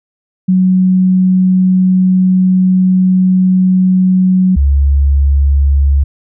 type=tone pair in turn; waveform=sine; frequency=185.4 / 69.87 Hz; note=F#3 / C#2; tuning=+4 / +14 cents; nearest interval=octave + perfect fourth; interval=1690 cents; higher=first; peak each=-6 dBFS; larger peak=neither; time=0.48-4.56 / 4.56-6.04 s; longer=first; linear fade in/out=10 ms; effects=none